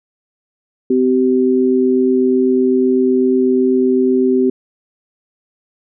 sine tone pair together, 256.4 / 384.4 Hz, C4 / G4, -35 / -34 cents, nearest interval perfect fifth, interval 701 cents, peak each -13 dBFS, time 0.9-4.5 s, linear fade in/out 5 ms, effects none

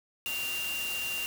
sine tone in noise, 2781 Hz, F7, 8 cents flat, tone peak -32 dBFS, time 0.26-1.26 s, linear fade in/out 0 ms, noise white, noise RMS -38 dBFS, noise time 0.26-1.26 s, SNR +3 dB, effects none

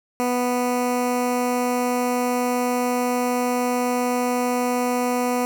15% pulse tone with notch filter, 246.9 Hz, B3, in tune, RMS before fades -22 dBFS, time 0.2-5.45 s, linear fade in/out 0 ms, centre 3600 Hz, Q 1.2, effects none

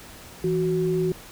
sine tone pair together, 164.82 / 370 Hz, E3 / F#4, 0 / 0 cents, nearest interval octave + major second, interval 1400 cents, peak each -25 / -22 dBFS, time 0.44-1.12 s, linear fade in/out 2 ms, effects pink hiss -44 dBFS RMS until 1.31 s

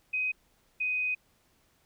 sine tone pair in turn, 2514 / 2502 Hz, D#7 / D#7, +17 / +9 cents, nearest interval unison, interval 8 cents, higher first, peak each -27 dBFS, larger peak neither, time 0.13-0.32 / 0.8-1.15 s, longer second, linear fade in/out 10 ms, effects pink hiss -68 dBFS RMS until 1.85 s

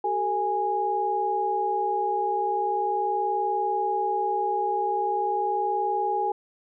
sine tone cluster, 384.4 / 444.8 / 826 Hz, G4 / A4 / G#5, -34 / +19 / -10 cents, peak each -30 / -31 / -24 dBFS, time 0.04-6.32 s, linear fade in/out 5 ms, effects none

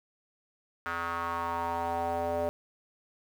square tone with band-pass filter sweep, 84.7 Hz, E2, 48 cents sharp, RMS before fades -32 dBFS, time 0.86-2.49 s, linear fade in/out 0 ms, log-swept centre 1400 to 600 Hz, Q 4, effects 9-bit

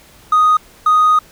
triangle tone pair in turn, 1244.5 / 1244.5 Hz, D#6 / D#6, 0 / 0 cents, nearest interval unison, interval 0 cents, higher neither, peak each -5 dBFS, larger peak neither, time 0.32-0.57 / 0.86-1.19 s, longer second, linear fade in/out 5 ms, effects tanh soft clip ceiling -4 dBFS + pink hiss -45 dBFS RMS until 1.31 s

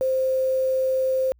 sine tone with quantisation, 523 Hz, C5, 1 cent flat, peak -19 dBFS, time 0.01-1.32 s, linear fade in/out 0 ms, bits 7, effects added 60 Hz sine -54 dBFS peak until 1.39 s

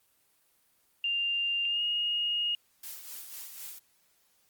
sine tone with pitch glide, 2794 to 2863 Hz, F7 to F7, 0 to +42 cents, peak -27 dBFS, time 1.04-2.55 s, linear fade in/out 2 ms, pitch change +42 cents, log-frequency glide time 1.67-1.82 s
blue noise with tremolo, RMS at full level -41 dBFS, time 2.83-3.79 s, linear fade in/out 5 ms, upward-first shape sine, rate 4 Hz, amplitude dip 50%
effects white hiss -69 dBFS RMS until 4.49 s + Opus 24 kbps

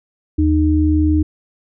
sine tone pair together, 79.59 / 306.8 Hz, D#2 / D#4, +40 / -24 cents, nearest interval octave + major seventh, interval 2336 cents, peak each -14 dBFS, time 0.38-1.23 s, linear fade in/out 10 ms, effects none

